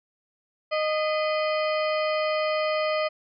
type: harmonic tone with a mistuned harmonic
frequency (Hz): 618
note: D#5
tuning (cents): -12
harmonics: 1 / 2 / 3 / 4 / 5 / 7 / 8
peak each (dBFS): -24 / -30 / -34 / -36 / -38 / -41 / -42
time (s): 0.71-3.09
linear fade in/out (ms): 20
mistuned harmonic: 3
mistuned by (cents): +150
effects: none